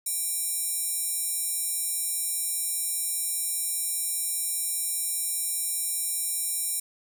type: tone with high-pass filter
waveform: square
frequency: 785 Hz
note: G5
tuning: 2 cents sharp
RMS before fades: -29 dBFS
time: 0.06-6.8 s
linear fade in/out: 5 ms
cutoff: 9000 Hz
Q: 2.9
effects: none